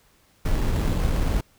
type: noise with sample-and-hold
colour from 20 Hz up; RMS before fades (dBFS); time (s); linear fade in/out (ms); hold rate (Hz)
brown; -22; 0.45-1.41; 5; 3675
effects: pink hiss -60 dBFS RMS until 1.58 s